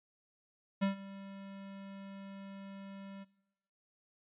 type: tone with ADSR envelope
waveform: square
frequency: 196 Hz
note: G3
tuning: in tune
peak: -28 dBFS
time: 0.81-3.25 s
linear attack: 20 ms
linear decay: 120 ms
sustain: -19 dB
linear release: 26 ms
effects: noise-tail reverb RT60 1.0 s tail -22 dB re dry + resampled to 8000 Hz